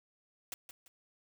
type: noise with echo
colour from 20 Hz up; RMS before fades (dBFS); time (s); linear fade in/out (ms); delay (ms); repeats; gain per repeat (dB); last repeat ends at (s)
white; -41; 0.52-0.54; 2; 170; 2; -9; 0.88
effects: none